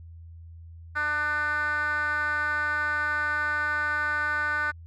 10% pulse tone with band-pass filter, 298.9 Hz, D4, 31 cents sharp, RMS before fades -27 dBFS, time 0.95-4.72 s, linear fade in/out 20 ms, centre 1500 Hz, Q 5, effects added 83 Hz sine -42 dBFS peak until 4.86 s

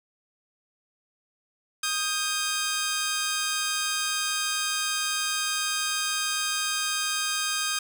10% pulse tone pair together, 1244.5 / 1593.4 Hz, D#6 / G6, 0 / +28 cents, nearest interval major third, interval 428 cents, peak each -20 dBFS, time 1.83-7.79 s, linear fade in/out 5 ms, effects none

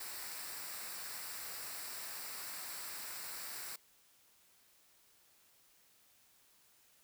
white noise with comb filter, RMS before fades -45 dBFS, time 0-3.76 s, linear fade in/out 5 ms, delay 0.31 ms, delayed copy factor -0.55, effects white hiss -68 dBFS RMS until 7.03 s

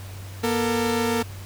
sawtooth tone pair together, 238.2 / 449.7 Hz, A#3 / A4, +38 / +38 cents, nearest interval major seventh, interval 1100 cents, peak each -20 dBFS, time 0.43-1.23 s, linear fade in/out 10 ms, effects added 96 Hz sine -35 dBFS peak until 1.45 s + pink hiss -44 dBFS RMS until 1.45 s

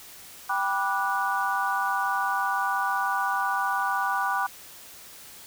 sine chord, G major seventh, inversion none, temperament just, 784 / 980 / 1176 / 1470 Hz, G5 / B5 / D6 / F#6, 0 / -14 / +2 / -12 cents, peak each -29 dBFS, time 0.49-4.47 s, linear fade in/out 10 ms, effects white hiss -46 dBFS RMS until 5.46 s

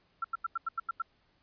sine tone bursts, 1351 Hz, E6, 42 cents sharp, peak -29 dBFS, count 8, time 0.22-1.021 s, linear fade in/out 5 ms, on 24 ms, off 87 ms, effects pink hiss -70 dBFS RMS until 1.42 s + resampled to 11025 Hz

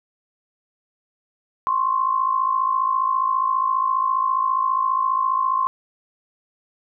sine tone pair together, 1046.5 / 1101.3 Hz, C6 / C#6, 0 / -12 cents, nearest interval minor second, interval 88 cents, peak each -19 / -23 dBFS, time 1.67-5.67 s, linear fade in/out 0 ms, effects none

